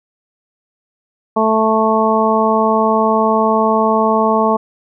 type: harmonic tone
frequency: 220 Hz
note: A3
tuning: in tune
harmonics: 1 / 2 / 3 / 4 / 5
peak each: -17 / -17 / -17 / -17 / -17 dBFS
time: 1.36-4.57 s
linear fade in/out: 10 ms
effects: none